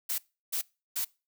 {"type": "noise bursts", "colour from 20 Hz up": "blue", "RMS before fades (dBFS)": -31, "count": 3, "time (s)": [0.09, 1.049], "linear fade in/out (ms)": 10, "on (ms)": 93, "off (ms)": 340, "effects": ["noise-tail reverb RT60 0.3 s tail -24 dB re dry"]}